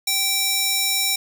square tone with high-pass filter, 778 Hz, G5, 13 cents flat, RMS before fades -21 dBFS, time 0.07-1.16 s, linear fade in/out 5 ms, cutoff 3800 Hz, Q 0.74, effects none

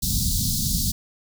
pink band-stop noise, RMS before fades -23 dBFS, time 0.02-0.92 s, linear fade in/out 10 ms, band 230 to 3900 Hz, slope 48 dB/octave, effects none

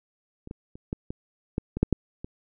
clicks, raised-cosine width 3 ms, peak -27 / -23 / -30 / -16 / -20 / -13 / -17 / -6 / -8 / -22 dBFS, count 10, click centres 0.474 / 0.511 / 0.755 / 0.929 / 1.105 / 1.581 / 1.77 / 1.83 / 1.927 / 2.245 s, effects none

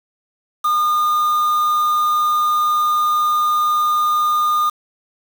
triangle tone with quantisation, 1217 Hz, D#6, 39 cents flat, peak -12 dBFS, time 0.64-4.7 s, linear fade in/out 10 ms, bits 5, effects none

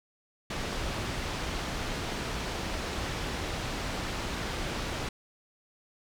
pink low-pass noise, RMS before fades -34 dBFS, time 0.5-5.09 s, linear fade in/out 5 ms, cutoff 5300 Hz, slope 12 dB/octave, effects none

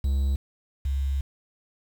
triangle / sine tone pair in turn, 68.4 / 68.4 Hz, C#2 / C#2, -23 / -23 cents, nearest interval unison, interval 0 cents, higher neither, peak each -19 / -23 dBFS, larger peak first, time 0.04-0.36 / 0.85-1.21 s, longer second, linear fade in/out 5 ms, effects 8-bit

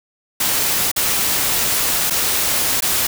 white noise with dropouts, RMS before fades -18 dBFS, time 0.4-3.07 s, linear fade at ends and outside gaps 5 ms, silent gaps 0.916-0.962 / 2.1-2.106 / 2.806-2.822 s, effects none

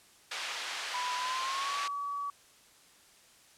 white band-pass noise, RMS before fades -38 dBFS, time 0.31-1.88 s, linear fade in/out 5 ms, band 840 to 3900 Hz, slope 12 dB/octave
sine tone with pitch glide, 992 to 1139.5 Hz, B5 to C#6, +7 to +47 cents, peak -33 dBFS, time 0.94-2.3 s, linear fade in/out 2 ms, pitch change +240 cents, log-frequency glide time 1.18-1.77 s
effects white hiss -60 dBFS RMS until 3.57 s + low-pass 10000 Hz 12 dB/octave

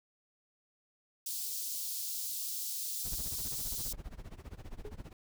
white high-pass noise, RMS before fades -38 dBFS, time 1.26-3.93 s, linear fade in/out 5 ms, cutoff 4100 Hz, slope 24 dB/octave
brown noise with tremolo, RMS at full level -42 dBFS, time 3.05-5.13 s, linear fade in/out 2 ms, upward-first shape sine, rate 15 Hz, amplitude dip 90%
sine tone with exponential decay, 420 Hz, G#4, 19 cents sharp, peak -38 dBFS, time 4.85-4.98 s, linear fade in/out 0 ms, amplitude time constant 27 ms
effects none

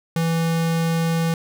square tone, 165.1 Hz, E3, 3 cents sharp, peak -19 dBFS, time 0.16-1.34 s, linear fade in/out 2 ms, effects none

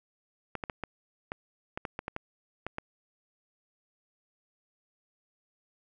clicks, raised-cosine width 0.5 ms, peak -19 dBFS, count 12, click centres 0.553 / 0.638 / 0.698 / 0.837 / 1.319 / 1.775 / 1.852 / 1.991 / 2.081 / 2.164 / 2.666 / 2.784 s, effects none

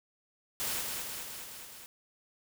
white noise with echo, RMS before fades -34 dBFS, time 0.6-0.81 s, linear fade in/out 0 ms, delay 210 ms, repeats 5, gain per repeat -3 dB, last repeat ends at 1.86 s, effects none

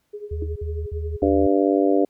sine tone with tremolo, 415.3 Hz, G#4, in tune, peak -28 dBFS, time 0.13-1.29 s, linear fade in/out 10 ms, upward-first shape triangle, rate 11 Hz, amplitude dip 85%
sine tone bursts, 77.78 Hz, D#2, in tune, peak -25 dBFS, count 4, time 0.31-1.469 s, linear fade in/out 5 ms, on 250 ms, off 53 ms
sine tone with exponential decay, 319.8 Hz, D#4, 48 cents sharp, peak -25 dBFS, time 0.42-0.5 s, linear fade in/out 2 ms, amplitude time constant 17 ms
harmonic tone, 98 Hz, G2, in tune, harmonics 3 / 4 / 5 / 6 / 7, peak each -19 / -21 / -23 / -25 / -26 dBFS, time 1.22-2.05 s, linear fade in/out 5 ms
effects pink hiss -70 dBFS RMS until 2.09 s

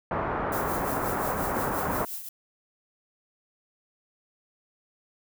white low-pass noise, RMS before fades -29 dBFS, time 0.11-2.05 s, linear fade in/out 2 ms, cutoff 1300 Hz, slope 24 dB/octave
violet noise with tremolo, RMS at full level -34 dBFS, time 0.52-2.29 s, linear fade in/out 5 ms, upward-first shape triangle, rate 5.7 Hz, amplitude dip 65%
effects none

